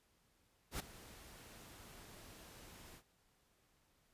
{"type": "noise with ADSR envelope", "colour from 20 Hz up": "pink", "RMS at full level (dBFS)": -40, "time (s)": [0.71, 3.03], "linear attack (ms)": 89, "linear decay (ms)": 5, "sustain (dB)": -17, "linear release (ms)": 78, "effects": ["pink hiss -75 dBFS RMS until 4.13 s", "resampled to 32000 Hz"]}